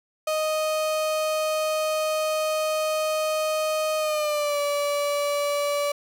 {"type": "tone with pitch glide", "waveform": "35% pulse", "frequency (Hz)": [622.3, 577.3], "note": ["D#5", "D5"], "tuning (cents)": [0, -30], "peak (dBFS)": -21, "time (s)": [0.27, 5.92], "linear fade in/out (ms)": 5, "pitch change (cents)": -130, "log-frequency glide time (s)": [3.98, 4.59], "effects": []}